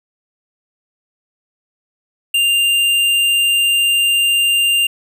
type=tone with hard clipping; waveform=sine; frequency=2794 Hz; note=F7; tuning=in tune; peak=-13 dBFS; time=2.34-4.87 s; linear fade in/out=5 ms; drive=11 dB; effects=none